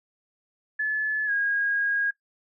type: tone with pitch glide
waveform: sine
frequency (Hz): 1724 to 1635.7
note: A6 to G#6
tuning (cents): -36 to -27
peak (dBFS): -22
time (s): 0.79-2.11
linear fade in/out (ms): 10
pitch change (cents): -91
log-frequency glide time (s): 1.26-1.31
effects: noise-tail reverb RT60 0.1 s tail -17 dB re dry